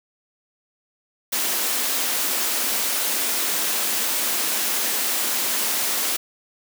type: high-pass noise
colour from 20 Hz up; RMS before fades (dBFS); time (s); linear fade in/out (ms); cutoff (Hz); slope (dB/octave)
white; -23; 1.32-6.17; 10; 200; 96
effects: none